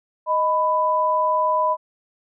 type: tone pair together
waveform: sine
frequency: 622.3 / 995.3 Hz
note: D#5 / B5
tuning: 0 / +13 cents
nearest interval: minor sixth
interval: 813 cents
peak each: -22 / -18 dBFS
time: 0.26-1.77 s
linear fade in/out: 50 ms
effects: none